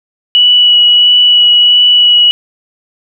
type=tone with vibrato; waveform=sine; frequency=2938 Hz; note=F#7; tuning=13 cents flat; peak=-3 dBFS; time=0.35-2.31 s; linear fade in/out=0 ms; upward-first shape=sine; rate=1.5 Hz; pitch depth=10 cents each way; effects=none